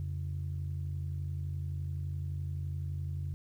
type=tone pair together; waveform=sine; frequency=87.31 / 139.04 Hz; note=F2 / C#3; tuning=0 / +6 cents; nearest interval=minor sixth; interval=806 cents; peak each=-34 / -37 dBFS; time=0-3.34 s; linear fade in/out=0 ms; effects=tanh soft clip ceiling -28 dBFS + 11-bit